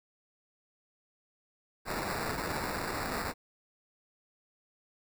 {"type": "noise with sample-and-hold", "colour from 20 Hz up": "white", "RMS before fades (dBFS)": -35, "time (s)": [1.85, 3.34], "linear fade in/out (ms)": 50, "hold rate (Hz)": 3150, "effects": []}